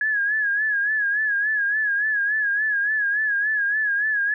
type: tone with vibrato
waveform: sine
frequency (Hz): 1679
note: G#6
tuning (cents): +18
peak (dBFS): -19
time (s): 0.01-4.34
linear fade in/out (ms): 2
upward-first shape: sine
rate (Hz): 3.5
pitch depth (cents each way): 74
effects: none